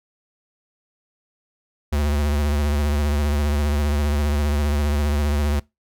square tone with vibrato, 73.2 Hz, D2, 5 cents flat, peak -19 dBFS, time 1.92-5.6 s, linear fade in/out 10 ms, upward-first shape sine, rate 15 Hz, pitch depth 54 cents each way, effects noise-tail reverb RT60 0.2 s tail -22 dB re dry

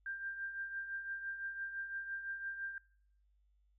sine tone with tremolo, 1587 Hz, G6, 21 cents sharp, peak -37 dBFS, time 0.06-2.78 s, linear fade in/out 2 ms, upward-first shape triangle, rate 5.9 Hz, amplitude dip 65%, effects noise-tail reverb RT60 0.7 s tail -26 dB re dry + added 50 Hz sine -69 dBFS peak until 3.78 s

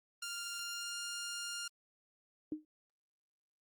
10% pulse tone with pitch glide, 1396.9 to 1405 Hz, F6 to F6, 0 to +10 cents, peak -31 dBFS, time 0.22-1.68 s, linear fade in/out 5 ms, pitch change +10 cents, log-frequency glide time 0.62-0.99 s
sine tone with exponential decay, 307.1 Hz, D#4, 23 cents flat, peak -32 dBFS, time 2.52-2.65 s, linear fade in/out 2 ms, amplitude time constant 28 ms
effects Opus 24 kbps

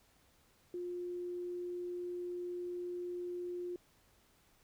sine tone, 354.3 Hz, F4, 25 cents sharp, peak -38 dBFS, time 0.74-3.76 s, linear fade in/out 2 ms, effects pink hiss -69 dBFS RMS until 4.63 s

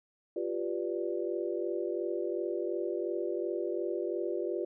sine chord, G dominant seventh, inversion third, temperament equal, 349.2 / 392 / 493.9 / 587.3 Hz, F4 / G4 / B4 / D5, 0 / 0 / 0 / 0 cents, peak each -34 / -36 / -38 / -39 dBFS, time 0.36-4.65 s, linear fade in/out 5 ms, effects none

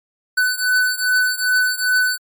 square beating tone pair, 1500 / 1502.5 Hz, F#6 / F#6, +23 / +26 cents, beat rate 2.5 Hz, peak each -18 / -20 dBFS, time 0.37-2.18 s, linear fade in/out 10 ms, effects MP3 96 kbps

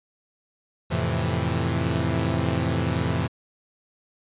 sawtooth chord, F major seventh, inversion none, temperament equal, 87.31 / 110 / 130.81 / 164.81 Hz, F2 / A2 / C3 / E3, 0 / 0 / 0 / 0 cents, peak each -24 dBFS, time 0.9-3.28 s, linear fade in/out 20 ms, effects resampled to 8000 Hz

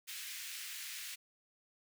pink high-pass noise, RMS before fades -45 dBFS, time 0.07-1.16 s, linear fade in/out 20 ms, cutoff 1900 Hz, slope 24 dB/octave, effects none

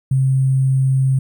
sine tone with sample-and-hold, 132.8 Hz, C3, 26 cents sharp, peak -12 dBFS, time 0.11-1.19 s, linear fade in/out 5 ms, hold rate 8820 Hz, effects none

